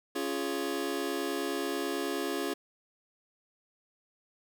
sawtooth chord, Db major, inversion none, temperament just, 277.2 / 346.5 / 415.8 Hz, Db4 / F4 / Ab4, 0 / -14 / +2 cents, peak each -31 dBFS, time 0.15-2.54 s, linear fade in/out 10 ms, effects none

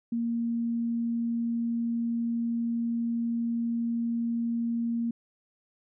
sine tone, 233.1 Hz, A#3, in tune, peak -26 dBFS, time 0.12-5.11 s, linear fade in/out 5 ms, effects none

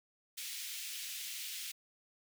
pink high-pass noise, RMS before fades -43 dBFS, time 0.37-1.72 s, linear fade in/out 10 ms, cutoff 2400 Hz, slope 24 dB/octave, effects none

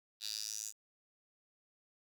10% pulse tone with high-pass filter sweep, 107.2 Hz, A2, 45 cents flat, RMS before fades -42 dBFS, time 0.2-0.73 s, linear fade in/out 50 ms, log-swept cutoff 4100 to 7000 Hz, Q 4.5, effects 11-bit

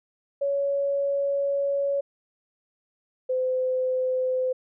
sine tone pair in turn, 560 / 512.6 Hz, C#5 / C5, +18 / -36 cents, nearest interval major second, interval 154 cents, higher first, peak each -22 dBFS, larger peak neither, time 0.41-2.01 / 3.29-4.53 s, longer first, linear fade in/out 10 ms, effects none

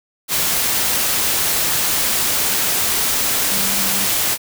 sine tone in noise, 195.3 Hz, G3, 6 cents flat, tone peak -29 dBFS, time 3.5-4.08 s, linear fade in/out 50 ms, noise white, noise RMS -18 dBFS, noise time 0.28-4.38 s, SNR -14 dB, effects none

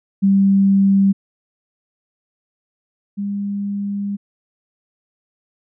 sine tone pair in turn, 196 / 201.3 Hz, G3 / G3, 0 / +46 cents, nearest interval unison, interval 46 cents, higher second, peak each -10 / -20 dBFS, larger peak first, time 0.22-1.13 / 3.17-4.17 s, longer second, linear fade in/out 20 ms, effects none

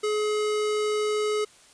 square tone, 423.6 Hz, G#4, 34 cents sharp, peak -24 dBFS, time 0.03-1.45 s, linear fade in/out 10 ms, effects white hiss -54 dBFS RMS until 1.73 s + resampled to 22050 Hz

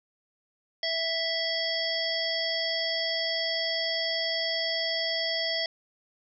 harmonic tone, 659.3 Hz, E5, in tune, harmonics 1 / 3 / 5 / 7 / 8, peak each -33 / -33 / -33 / -33 / -33 dBFS, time 0.83-5.66 s, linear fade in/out 2 ms, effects none

